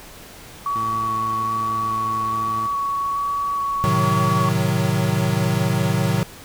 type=tone with vibrato; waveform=sine; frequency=1125 Hz; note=C#6; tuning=25 cents sharp; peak=-20 dBFS; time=0.66-4.49 s; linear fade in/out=2 ms; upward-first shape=square; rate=1.2 Hz; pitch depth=10 cents each way
type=tone with pitch glide; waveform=20% pulse; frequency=111.8 to 110.77 Hz; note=A2 to A2; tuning=+28 to +12 cents; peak=-26 dBFS; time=0.75-2.67 s; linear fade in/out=10 ms; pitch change=-16 cents; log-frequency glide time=0.99-2.45 s
type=chord; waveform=square; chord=A diminished seventh; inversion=none; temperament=equal; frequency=110 / 130.81 / 155.56 / 185 Hz; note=A2 / C3 / Eb3 / Gb3; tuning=0 / 0 / 0 / 0 cents; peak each=-24 dBFS; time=3.84-6.23 s; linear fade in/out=0 ms
effects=pink hiss -41 dBFS RMS until 6.44 s